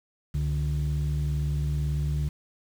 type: tone pair together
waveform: sine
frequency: 68.86 / 146.83 Hz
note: C#2 / D3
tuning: -11 / 0 cents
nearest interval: octave + minor second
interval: 1311 cents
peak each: -25 dBFS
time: 0.34-2.29 s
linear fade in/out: 10 ms
effects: tanh soft clip ceiling -21 dBFS + 8-bit